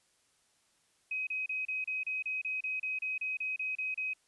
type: tone bursts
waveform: sine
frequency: 2528 Hz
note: D#7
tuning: 27 cents sharp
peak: -32 dBFS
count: 16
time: 1.11-4.135 s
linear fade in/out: 5 ms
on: 160 ms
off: 31 ms
effects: white hiss -71 dBFS RMS until 4.27 s + resampled to 24000 Hz